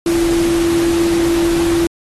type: tone in noise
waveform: sine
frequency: 337.6 Hz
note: E4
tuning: 41 cents sharp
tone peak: -12 dBFS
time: 0.06-1.87 s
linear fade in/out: 2 ms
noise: pink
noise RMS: -24 dBFS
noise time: 0.06-1.87 s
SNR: +9 dB
effects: AAC 32 kbps